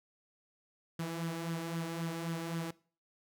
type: tone with flanger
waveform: sawtooth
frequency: 166 Hz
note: E3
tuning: 12 cents sharp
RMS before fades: -38 dBFS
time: 0.99-2.71 s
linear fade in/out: 5 ms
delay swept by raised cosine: 0.59 to 3.69 ms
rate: 3.8 Hz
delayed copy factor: +0.5
effects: noise-tail reverb RT60 0.4 s tail -21 dB re dry